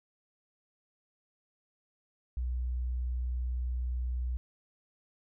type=tone; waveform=sine; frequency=61.74 Hz; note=B1; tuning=in tune; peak=-30 dBFS; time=2.37-4.37 s; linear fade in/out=0 ms; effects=none